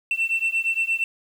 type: beating tone pair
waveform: sine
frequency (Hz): 2686 / 2694.6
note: E7 / E7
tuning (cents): +32 / +37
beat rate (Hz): 8.6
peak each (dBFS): -22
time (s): 0.11-1.04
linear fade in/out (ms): 2
effects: tanh soft clip ceiling -17 dBFS + 8-bit